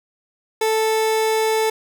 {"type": "tone", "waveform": "30% pulse", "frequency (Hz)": 440, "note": "A4", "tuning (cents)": 0, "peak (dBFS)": -14, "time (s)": [0.61, 1.7], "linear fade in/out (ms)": 5, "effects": []}